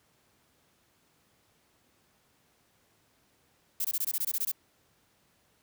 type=noise bursts; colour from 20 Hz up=violet; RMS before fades=-30 dBFS; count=11; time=3.8-4.517 s; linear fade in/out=5 ms; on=47 ms; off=20 ms; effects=pink hiss -68 dBFS RMS until 5.62 s + high-pass 80 Hz 12 dB/octave